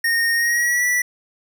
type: tone with pitch glide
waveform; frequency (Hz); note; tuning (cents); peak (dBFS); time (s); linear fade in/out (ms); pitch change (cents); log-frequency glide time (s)
square; 1849 to 1958.9; A#6 to B6; -15 to -15; -17; 0.04-1.02; 5; +100; 0.34-0.86
effects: none